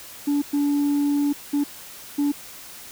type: tone bursts at uneven times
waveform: sine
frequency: 287.8 Hz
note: D4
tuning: 35 cents flat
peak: -16 dBFS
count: 4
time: 0.27-0.42 / 0.53-1.33 / 1.53-1.64 / 2.18-2.32 s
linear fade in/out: 10 ms
effects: tanh soft clip ceiling -17 dBFS + white hiss -41 dBFS RMS until 2.91 s